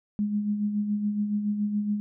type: tone with tremolo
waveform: sine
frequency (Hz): 207.7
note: G#3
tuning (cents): 0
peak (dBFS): -22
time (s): 0.19-2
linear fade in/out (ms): 0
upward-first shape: sine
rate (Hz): 7.1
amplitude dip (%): 50
effects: none